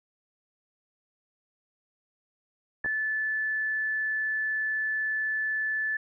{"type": "tone", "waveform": "sine", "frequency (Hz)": 1742, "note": "A6", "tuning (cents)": -18, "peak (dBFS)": -26, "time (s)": [2.84, 5.97], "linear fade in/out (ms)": 5}
{"type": "clicks", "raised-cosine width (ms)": 1, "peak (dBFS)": -25, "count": 2, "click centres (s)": [2.847, 2.86]}
{"effects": []}